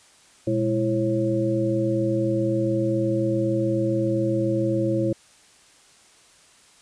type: tone cluster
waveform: sine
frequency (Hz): 120.3 / 207.6 / 333.9 / 542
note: B2 / G#3 / E4 / C#5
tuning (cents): -45 / 0 / +22 / -39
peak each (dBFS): -26 / -29 / -23 / -26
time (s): 0.47-5.13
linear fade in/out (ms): 5
effects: white hiss -54 dBFS RMS until 6.81 s + resampled to 22050 Hz